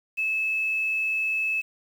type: tone with quantisation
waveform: sine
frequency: 2605 Hz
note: E7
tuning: 21 cents flat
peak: -23 dBFS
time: 0.17-1.62 s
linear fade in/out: 20 ms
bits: 8
effects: none